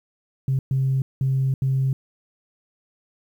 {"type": "tone bursts at uneven times", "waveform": "sine", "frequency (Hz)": 133.4, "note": "C3", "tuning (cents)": 34, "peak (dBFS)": -17, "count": 4, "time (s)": [[0.48, 0.59], [0.71, 1.02], [1.21, 1.54], [1.62, 1.93]], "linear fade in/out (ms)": 2, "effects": ["tanh soft clip ceiling -14 dBFS", "9-bit"]}